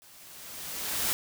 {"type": "noise with level ramp", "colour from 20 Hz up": "white", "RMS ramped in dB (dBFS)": [-55, -27], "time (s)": [0.02, 1.13], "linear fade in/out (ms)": 0, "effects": []}